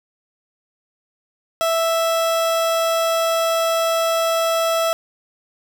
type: tone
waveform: 30% pulse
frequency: 659.3 Hz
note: E5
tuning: in tune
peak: -14 dBFS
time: 1.61-4.93 s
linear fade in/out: 0 ms
effects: none